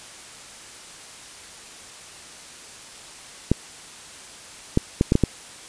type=clicks; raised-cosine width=3 ms; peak=-3 dBFS; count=6; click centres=3.516 / 4.774 / 5.011 / 5.121 / 5.154 / 5.237 s; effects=white hiss -42 dBFS RMS until 5.68 s + resampled to 22050 Hz